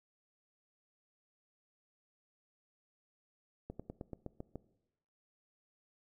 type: slowing click train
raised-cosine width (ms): 2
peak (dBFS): -29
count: 8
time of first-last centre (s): 3.7-4.557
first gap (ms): 96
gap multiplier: 1.08
effects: noise-tail reverb RT60 0.9 s tail -19 dB re dry